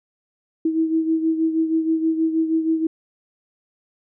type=beating tone pair; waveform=sine; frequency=321.3 / 327.6 Hz; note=E4 / E4; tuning=-44 / -11 cents; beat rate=6.3 Hz; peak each=-18 / -25 dBFS; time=0.65-2.87 s; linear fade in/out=5 ms; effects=none

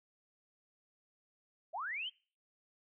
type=linear sweep; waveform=sine; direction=up; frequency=577 to 3226 Hz; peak=-37 dBFS; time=1.73-2.1 s; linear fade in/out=20 ms; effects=noise-tail reverb RT60 0.4 s tail -24 dB re dry

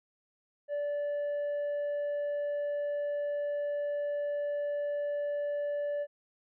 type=tone with tanh clipping; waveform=sine; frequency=581 Hz; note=D5; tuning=19 cents flat; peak=-31 dBFS; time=0.68-6.07 s; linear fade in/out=50 ms; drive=3 dB; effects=none

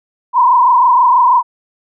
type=tone with frequency modulation; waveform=sine; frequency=987.8 Hz; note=B5; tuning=in tune; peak=-6 dBFS; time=0.33-1.43 s; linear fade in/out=50 ms; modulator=26.2 Hz; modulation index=2; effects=none

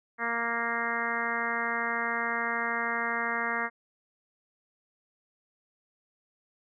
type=harmonic tone; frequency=233.1 Hz; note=A#3; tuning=in tune; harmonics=1 / 2 / 3 / 4 / 5 / 6 / 7 / 8 / 9; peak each=-40 / -39 / -38 / -37 / -35 / -36 / -35 / -34 / -37 dBFS; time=0.18-3.7 s; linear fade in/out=50 ms; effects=none

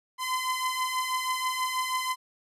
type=beating tone pair; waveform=sawtooth; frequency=1020 / 1026.2 Hz; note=C6 / C6; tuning=-44 / -34 cents; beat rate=6.2 Hz; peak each=-29 / -25 dBFS; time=0.18-2.16 s; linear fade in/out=50 ms; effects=resampled to 32000 Hz

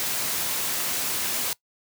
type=noise; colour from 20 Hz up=white; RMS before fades=-27 dBFS; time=0-1.53 s; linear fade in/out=0 ms; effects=noise-tail reverb RT60 0.1 s tail -21 dB re dry + high-pass 100 Hz 12 dB/octave

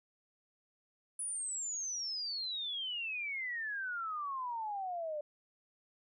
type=exponential sweep; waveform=sine; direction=down; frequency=10000 to 584 Hz; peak=-36 dBFS; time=1.19-5.21 s; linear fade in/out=5 ms; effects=none

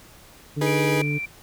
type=harmonic tone; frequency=146.83 Hz; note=D3; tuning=in tune; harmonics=1 / 2 / 3; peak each=-24 / -30 / -34 dBFS; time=0.56-1.19 s; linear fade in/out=20 ms
type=chord; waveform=35% pulse; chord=G# minor; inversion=second; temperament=equal with one note detuned; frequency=311.1 / 415.3 / 486.2 Hz; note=D#4 / G#4 / B4; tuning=0 / 0 / -27 cents; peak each=-25 / -24 / -24 dBFS; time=0.61-1.02 s; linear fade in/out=5 ms
type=tone; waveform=sine; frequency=2349 Hz; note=D7; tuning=in tune; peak=-27 dBFS; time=0.66-1.26 s; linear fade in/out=10 ms
effects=pink hiss -49 dBFS RMS until 1.42 s

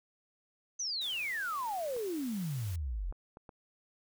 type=exponential sweep; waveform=sine; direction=down; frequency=6272 to 38.89 Hz; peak=-33 dBFS; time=0.79-3.12 s; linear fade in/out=10 ms
type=noise; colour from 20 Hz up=white; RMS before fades=-50 dBFS; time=1.01-2.76 s; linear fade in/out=5 ms
type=clicks; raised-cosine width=1 ms; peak=-35 dBFS; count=4; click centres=1.965 / 3.125 / 3.371 / 3.492 s
effects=none

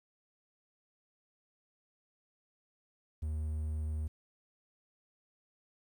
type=tone; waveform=triangle; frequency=77.2 Hz; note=D#2; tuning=13 cents flat; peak=-31 dBFS; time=3.22-4.08 s; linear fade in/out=10 ms; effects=11-bit

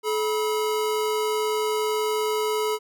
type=tone pair together; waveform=square; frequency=429.6 / 972.2 Hz; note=A4 / B5; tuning=-41 / -28 cents; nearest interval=octave + major second; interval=1413 cents; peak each=-24 / -30 dBFS; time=0.03-2.79 s; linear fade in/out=50 ms; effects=none

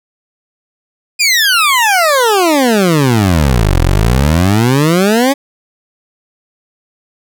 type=exponential two-way sweep; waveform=20% pulse; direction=down then up; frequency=2500 to 41.2 to 285.7 Hz; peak=-3 dBFS; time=1.19-5.34 s; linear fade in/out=20 ms; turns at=3.8 s; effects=none

